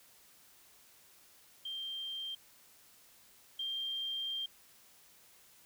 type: tone pair in turn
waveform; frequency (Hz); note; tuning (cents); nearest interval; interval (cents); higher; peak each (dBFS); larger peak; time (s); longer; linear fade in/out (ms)
sine; 3170 / 3182; G7 / G7; +19 / +25; unison; 6; second; -38 / -35; second; 1.65-2.35 / 3.59-4.46; second; 5
effects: white hiss -62 dBFS RMS until 5.65 s